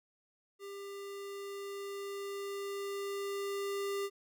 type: tone with level ramp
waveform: square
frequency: 398.5 Hz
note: G4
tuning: 28 cents sharp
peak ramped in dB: -44 to -34 dBFS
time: 0.59-4.1 s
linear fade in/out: 50 ms
effects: none